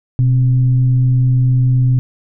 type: tone with frequency modulation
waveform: sine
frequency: 125.6 Hz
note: B2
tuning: 30 cents sharp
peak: -9 dBFS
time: 0.19-1.99 s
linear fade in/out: 0 ms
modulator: 142 Hz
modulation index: 0.26
effects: none